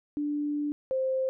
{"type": "tone pair in turn", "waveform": "sine", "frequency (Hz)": [293.7, 524.3], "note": ["D4", "C5"], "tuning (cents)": [0, 3], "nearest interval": "minor seventh", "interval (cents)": 1003, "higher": "second", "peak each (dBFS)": [-27, -25], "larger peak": "second", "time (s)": [[0.17, 0.72], [0.91, 1.29]], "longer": "first", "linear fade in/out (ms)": 0, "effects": []}